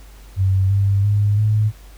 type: tone with pitch steps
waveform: sine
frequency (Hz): 95.5 / 99.15 / 102.95 / 106.89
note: G2 / G2 / G#2 / A2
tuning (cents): -45 / +20 / -15 / -50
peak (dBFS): -13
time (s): 0.36-1.72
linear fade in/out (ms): 50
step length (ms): 340
effects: added 49 Hz sine -39 dBFS peak until 1.97 s + pink hiss -49 dBFS RMS until 1.97 s